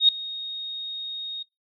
sine tone with ADSR envelope, 3729 Hz, A#7, in tune, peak -10 dBFS, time 0-1.43 s, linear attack 87 ms, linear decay 3 ms, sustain -20 dB, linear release 8 ms, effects noise-tail reverb RT60 0.2 s tail -25 dB re dry

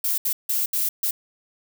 violet noise bursts at uneven times, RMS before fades -23 dBFS, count 5, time 0.04-0.18 / 0.25-0.33 / 0.49-0.66 / 0.73-0.89 / 1.03-1.11 s, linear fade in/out 5 ms, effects none

